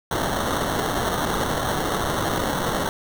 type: noise with sample-and-hold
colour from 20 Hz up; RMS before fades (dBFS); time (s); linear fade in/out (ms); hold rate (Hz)
white; -24; 0.11-2.89; 2; 2450
effects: none